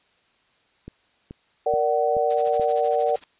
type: click train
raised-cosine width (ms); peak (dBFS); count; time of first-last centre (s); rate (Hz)
3; -24; 5; 0.88-2.597; 2.33
type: chord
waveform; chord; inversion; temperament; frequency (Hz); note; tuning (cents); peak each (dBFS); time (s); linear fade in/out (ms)
sine; Bb augmented; none; equal with one note detuned; 466.2 / 587.3 / 751.6; Bb4 / D5 / F#5; 0 / 0 / +27; -23; 1.66-3.16; 5
type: noise with tremolo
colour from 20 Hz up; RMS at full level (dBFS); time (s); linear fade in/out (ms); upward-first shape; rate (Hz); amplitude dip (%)
white; -39; 2.3-3.24; 2; triangle; 13; 100
effects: white hiss -63 dBFS RMS until 3.39 s + resampled to 8000 Hz